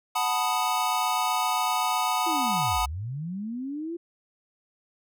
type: chord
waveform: square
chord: B dominant seventh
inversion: second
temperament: equal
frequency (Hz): 740 / 880 / 987.8 / 1244.5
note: F#5 / A5 / B5 / D#6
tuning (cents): 0 / 0 / 0 / 0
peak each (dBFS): -30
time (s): 0.15-2.86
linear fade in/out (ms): 10
type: linear two-way sweep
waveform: sine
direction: down then up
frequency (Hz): 347.7 to 49 to 347.7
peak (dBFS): -30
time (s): 2.26-3.97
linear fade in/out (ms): 10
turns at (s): 2.8
effects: none